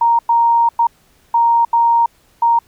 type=tone bursts at uneven times; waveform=sine; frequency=932.3 Hz; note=A#5; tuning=in tune; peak=-9 dBFS; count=6; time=0.01-0.19 / 0.29-0.69 / 0.79-0.87 / 1.34-1.65 / 1.73-2.06 / 2.42-2.59 s; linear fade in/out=5 ms; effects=pink hiss -54 dBFS RMS until 2.67 s